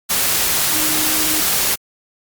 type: tone in noise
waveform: sine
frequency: 311.1 Hz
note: D#4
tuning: in tune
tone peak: -26 dBFS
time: 0.72-1.42 s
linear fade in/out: 20 ms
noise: white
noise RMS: -17 dBFS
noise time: 0.09-1.76 s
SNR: -12 dB
effects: Opus 48 kbps